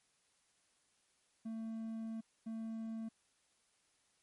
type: tone bursts at uneven times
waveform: triangle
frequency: 223.8 Hz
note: A3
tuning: 30 cents sharp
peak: -38 dBFS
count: 2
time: 1.45-2.21 / 2.46-3.09 s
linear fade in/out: 10 ms
effects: white hiss -75 dBFS RMS until 4.22 s + MP3 48 kbps